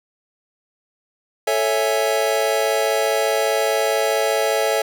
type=chord; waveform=square; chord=A major seventh; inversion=none; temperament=equal; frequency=440 / 554.4 / 659.3 / 830.6 Hz; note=A4 / C#5 / E5 / G#5; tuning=0 / 0 / 0 / 0 cents; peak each=-23 / -23 / -23 / -26 dBFS; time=1.47-4.82 s; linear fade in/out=5 ms; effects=none